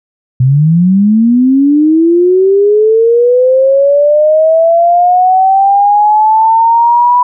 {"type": "linear sweep", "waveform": "sine", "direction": "up", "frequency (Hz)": [123.47, 987.8], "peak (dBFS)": -4, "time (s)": [0.4, 7.23], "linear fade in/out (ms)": 5, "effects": []}